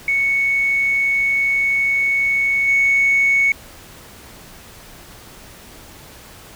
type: tone with level steps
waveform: sine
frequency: 2217 Hz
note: C#7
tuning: in tune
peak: -14 / -11 dBFS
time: 0.08-3.52 s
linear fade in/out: 2 ms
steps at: 2.67 s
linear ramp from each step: 20 ms
effects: tanh soft clip ceiling -8 dBFS + pink hiss -41 dBFS RMS until 6.55 s